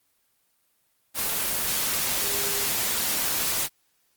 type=tone in noise; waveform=sine; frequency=403.3 Hz; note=G4; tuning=49 cents sharp; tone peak=-36 dBFS; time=2.2-2.69 s; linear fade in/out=50 ms; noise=white; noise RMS=-26 dBFS; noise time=1.14-3.69 s; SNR=-13 dB; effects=white hiss -69 dBFS RMS until 4.16 s + Opus 24 kbps